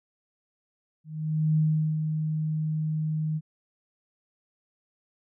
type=tone with ADSR envelope; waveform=sine; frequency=155.56 Hz; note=D#3; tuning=in tune; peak=-19 dBFS; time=1.04-3.41 s; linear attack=530 ms; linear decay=400 ms; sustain=-6 dB; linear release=45 ms; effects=none